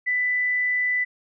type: tone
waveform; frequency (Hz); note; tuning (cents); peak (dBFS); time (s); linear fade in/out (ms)
sine; 1990; B6; +13; -20; 0.06-1.05; 20
effects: none